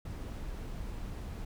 brown noise, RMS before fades -40 dBFS, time 0.05-1.45 s, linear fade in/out 5 ms, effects none

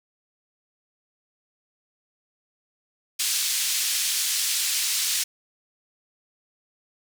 white band-pass noise, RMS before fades -25 dBFS, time 3.19-5.24 s, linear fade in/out 10 ms, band 2900 to 8800 Hz, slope 12 dB/octave, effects none

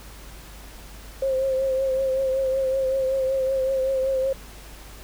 sine tone with vibrato, 530 Hz, C5, 22 cents sharp, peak -20 dBFS, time 1.22-4.33 s, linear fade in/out 5 ms, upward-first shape triangle, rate 5.3 Hz, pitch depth 41 cents each way, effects added 50 Hz sine -42 dBFS peak until 5.03 s + pink hiss -45 dBFS RMS until 5.03 s

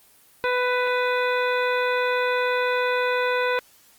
harmonic tone, 497.1 Hz, B4, 11 cents sharp, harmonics 1 / 2 / 3 / 4 / 5 / 7 / 8, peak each -23 / -27 / -27 / -32 / -31 / -37 / -40 dBFS, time 0.44-3.59 s, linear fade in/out 0 ms, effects white hiss -55 dBFS RMS until 3.98 s + Opus 24 kbps

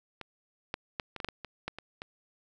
clicks, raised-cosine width 0.3 ms, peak -24 / -16 / -16 / -23 / -21 / -15 / -21 / -24 / -18 / -25 / -23 dBFS, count 11, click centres 0.213 / 0.741 / 0.998 / 1.163 / 1.202 / 1.246 / 1.287 / 1.447 / 1.68 / 1.786 / 2.019 s, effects none

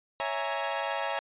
sawtooth chord, A# half-diminished seventh, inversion first, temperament equal with one note detuned, 556.3 / 659.3 / 830.6 / 932.3 Hz, C#5 / E5 / G#5 / A#5, +6 / 0 / 0 / 0 cents, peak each -31 dBFS, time 0.2-1.19 s, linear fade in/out 0 ms, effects resampled to 8000 Hz

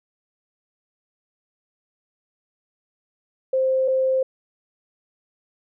sine tone pair in turn, 524 / 524 Hz, C5 / C5, +2 / +2 cents, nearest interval unison, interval 0 cents, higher neither, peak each -17 dBFS, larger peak neither, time 3.53-3.88 / 3.88-4.23 s, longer neither, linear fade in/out 5 ms, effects none

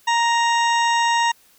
harmonic tone with a mistuned harmonic, 934 Hz, A#5, 3 cents sharp, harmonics 1 / 2 / 3 / 4 / 6 / 7 / 8, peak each -17 / -23 / -27 / -29 / -33 / -34 / -35 dBFS, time 0.07-1.32 s, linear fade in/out 10 ms, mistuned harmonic 8, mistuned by +64 cents, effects white hiss -55 dBFS RMS until 1.58 s

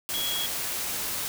sine tone in noise, 3322 Hz, G#7, in tune, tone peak -29 dBFS, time 0.14-0.46 s, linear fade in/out 0 ms, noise white, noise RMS -31 dBFS, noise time 0.09-1.28 s, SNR -1 dB, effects none

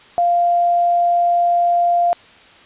sine tone, 696 Hz, F5, 6 cents flat, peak -12 dBFS, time 0.18-2.13 s, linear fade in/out 0 ms, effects white hiss -45 dBFS RMS until 2.65 s + resampled to 8000 Hz

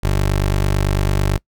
20% pulse tone, 49 Hz, G1, in tune, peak -10 dBFS, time 0.03-1.38 s, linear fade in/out 10 ms, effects noise-tail reverb RT60 0.1 s tail -23 dB re dry

